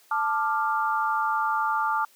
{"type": "chord", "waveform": "sine", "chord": "D minor", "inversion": "second", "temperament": "equal with one note detuned", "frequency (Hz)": [880, 1184.9, 1396.9], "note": ["A5", "D6", "F6"], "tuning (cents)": [0, 15, 0], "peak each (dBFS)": [-26, -26, -29], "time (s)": [0.11, 2.05], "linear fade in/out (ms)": 5, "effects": ["white hiss -58 dBFS RMS until 2.15 s", "high-pass 300 Hz 12 dB/octave"]}